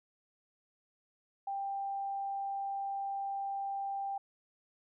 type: tone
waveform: sine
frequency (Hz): 790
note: G5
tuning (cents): +13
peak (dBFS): -34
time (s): 1.47-4.18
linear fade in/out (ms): 5
effects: none